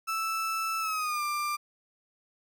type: tone with pitch glide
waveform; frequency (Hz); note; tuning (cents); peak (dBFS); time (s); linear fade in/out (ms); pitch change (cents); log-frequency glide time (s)
35% pulse; 1318.5 to 1188.3; E6 to D6; 0 to +20; -27; 0.07-1.57; 20; -180; 0.8-1.23
effects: none